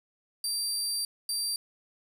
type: tone bursts at uneven times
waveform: 25% pulse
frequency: 4699 Hz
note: D8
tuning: in tune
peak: -24 dBFS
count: 2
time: 0.44-1.05 / 1.29-1.56 s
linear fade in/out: 2 ms
effects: 9-bit